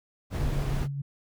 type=noise; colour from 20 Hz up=brown; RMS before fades=-29 dBFS; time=0.3-0.88 s; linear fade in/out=50 ms
type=tone with tremolo; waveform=sine; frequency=140 Hz; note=C#3; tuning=18 cents sharp; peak=-28 dBFS; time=0.39-1.02 s; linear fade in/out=10 ms; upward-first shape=sine; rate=6.8 Hz; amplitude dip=35%
effects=none